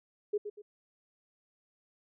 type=tone with echo; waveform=sine; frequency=415.3 Hz; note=G#4; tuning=in tune; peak=-27 dBFS; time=0.33-0.38 s; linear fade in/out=10 ms; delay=120 ms; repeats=2; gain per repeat=-9 dB; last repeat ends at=0.62 s; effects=none